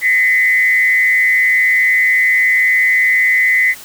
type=tone with frequency modulation; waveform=sine; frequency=2016 Hz; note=B6; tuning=35 cents sharp; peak=-9 dBFS; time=0.01-3.75 s; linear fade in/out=50 ms; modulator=159 Hz; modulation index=0.62; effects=white hiss -35 dBFS RMS until 3.84 s